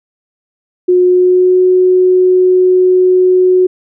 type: tone with pitch glide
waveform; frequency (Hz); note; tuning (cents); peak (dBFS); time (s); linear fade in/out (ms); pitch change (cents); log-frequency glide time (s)
sine; 361.6 to 367.5; F#4 to F#4; -40 to -12; -5; 0.88-3.67; 10; +28; 1.05-1.6
effects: none